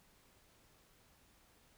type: silence
effects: pink hiss -68 dBFS RMS until 1.77 s